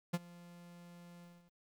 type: tone with ADSR envelope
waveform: 45% pulse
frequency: 173.7 Hz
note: F3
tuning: 9 cents flat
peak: -30 dBFS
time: 0.13-1.53 s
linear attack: 13 ms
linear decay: 36 ms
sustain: -23 dB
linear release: 320 ms
effects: 12-bit